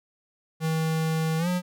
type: tone with pitch glide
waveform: square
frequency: 160 to 179.59 Hz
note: D#3 to F3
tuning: +49 to +49 cents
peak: -24 dBFS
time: 0.6-1.62 s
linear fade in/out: 50 ms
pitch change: +200 cents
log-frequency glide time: 1.38-1.48 s
effects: none